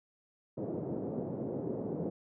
white band-pass noise, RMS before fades -37 dBFS, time 0.57-2.1 s, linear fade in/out 10 ms, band 120 to 480 Hz, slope 24 dB/octave, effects none

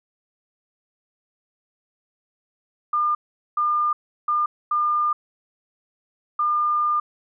sine tone bursts at uneven times, 1205 Hz, D6, 44 cents sharp, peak -18 dBFS, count 5, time 2.93-3.15 / 3.57-3.93 / 4.28-4.46 / 4.71-5.13 / 6.39-7 s, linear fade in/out 5 ms, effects none

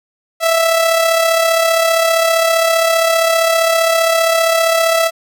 sawtooth tone with amplitude modulation, 659.3 Hz, E5, in tune, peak -5 dBFS, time 0.4-5.11 s, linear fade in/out 50 ms, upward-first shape sine, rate 35.2 Hz, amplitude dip 45%, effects none

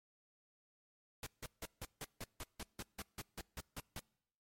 pink noise bursts, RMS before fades -45 dBFS, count 15, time 1.23-3.995 s, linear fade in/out 2 ms, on 35 ms, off 160 ms, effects noise-tail reverb RT60 0.8 s tail -26 dB re dry + MP3 64 kbps

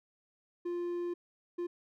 triangle tone bursts at uneven times, 349.2 Hz, F4, in tune, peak -31 dBFS, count 2, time 0.65-1.14 / 1.58-1.67 s, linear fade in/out 10 ms, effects none

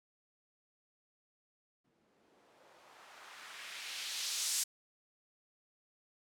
violet noise with low-pass filter sweep, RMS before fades -43 dBFS, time 1.84-4.64 s, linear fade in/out 10 ms, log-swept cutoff 210 to 7300 Hz, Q 1.1, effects none

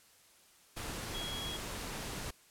sine tone in noise, 3315 Hz, G#7, 4 cents flat, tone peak -40 dBFS, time 1.14-1.57 s, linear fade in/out 10 ms, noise pink, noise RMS -41 dBFS, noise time 0.76-2.31 s, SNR -2 dB, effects white hiss -63 dBFS RMS until 2.5 s + low-pass 12000 Hz 12 dB/octave

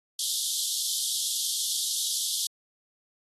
pink high-pass noise, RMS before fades -29 dBFS, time 0.19-2.47 s, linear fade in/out 2 ms, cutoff 3200 Hz, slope 96 dB/octave, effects AAC 32 kbps

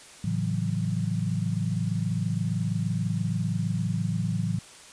sine chord, F# minor seventh, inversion first, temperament equal, 110 / 138.59 / 164.81 / 185 Hz, A2 / C#3 / E3 / F#3, 0 / 0 / 0 / 0 cents, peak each -29 / -33 / -29 / -31 dBFS, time 0.24-4.59 s, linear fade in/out 5 ms, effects white hiss -48 dBFS RMS until 4.92 s + resampled to 22050 Hz

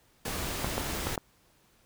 pink noise, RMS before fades -34 dBFS, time 0.25-1.16 s, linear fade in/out 5 ms
clicks, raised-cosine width 1 ms, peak -16 dBFS, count 4, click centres 0.645 / 0.78 / 1.07 / 1.178 s
effects pink hiss -65 dBFS RMS until 1.85 s

